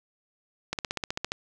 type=slowing click train; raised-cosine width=0.2 ms; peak=-12 dBFS; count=10; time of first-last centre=0.73-1.319 s; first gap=58 ms; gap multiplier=1.03; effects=none